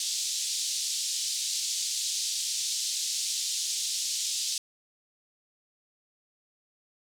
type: band-pass noise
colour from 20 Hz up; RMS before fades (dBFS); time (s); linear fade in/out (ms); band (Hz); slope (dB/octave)
white; -31; 0-4.58; 2; 3600 to 7700; 24
effects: none